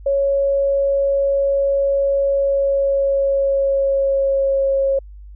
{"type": "tone with pitch glide", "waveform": "sine", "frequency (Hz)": [554.4, 544.6], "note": ["C#5", "C#5"], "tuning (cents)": [0, -31], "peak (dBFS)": -14, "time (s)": [0.06, 4.99], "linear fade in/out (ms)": 5, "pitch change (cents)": -31, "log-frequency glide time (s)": [2.31, 4.69], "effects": ["added 50 Hz sine -35 dBFS peak until 5.35 s"]}